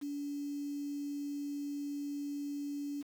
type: tone with quantisation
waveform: sine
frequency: 286.8 Hz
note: D4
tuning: 41 cents flat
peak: -36 dBFS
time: 0.01-3.03 s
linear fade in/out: 20 ms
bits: 9
effects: none